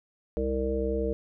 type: harmonic tone with a mistuned harmonic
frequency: 65.41 Hz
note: C2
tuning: in tune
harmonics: 1 / 3 / 5 / 7 / 9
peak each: -31 / -35 / -34 / -29 / -35 dBFS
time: 0.37-1.13 s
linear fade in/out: 0 ms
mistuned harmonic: 3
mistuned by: +37 cents
effects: none